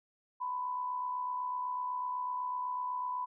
sine tone with amplitude modulation, 997 Hz, B5, 16 cents sharp, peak -31 dBFS, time 0.4-3.26 s, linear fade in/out 20 ms, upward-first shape sine, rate 68 Hz, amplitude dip 45%, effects none

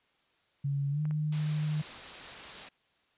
sine tone with pitch glide, 140.3 to 152.12 Hz, C#3 to D#3, +21 to -39 cents, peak -28 dBFS, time 0.64-1.82 s, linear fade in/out 10 ms, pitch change +140 cents, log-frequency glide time 0.9-1.01 s
clicks, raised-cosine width 0.5 ms, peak -34 dBFS, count 3, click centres 1.054 / 1.11 / 1.797 s
white noise, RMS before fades -43 dBFS, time 1.32-2.69 s, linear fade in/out 5 ms
effects white hiss -70 dBFS RMS until 3.17 s + resampled to 8000 Hz

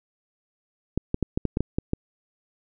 clicks, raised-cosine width 3 ms, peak -10 dBFS, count 9, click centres 0.976 / 1.144 / 1.227 / 1.375 / 1.453 / 1.571 / 1.606 / 1.785 / 1.934 s, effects none

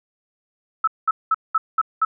sine tone bursts, 1306 Hz, E6, 17 cents flat, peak -14 dBFS, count 6, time 0.84-2.05 s, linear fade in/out 5 ms, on 35 ms, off 200 ms, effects none

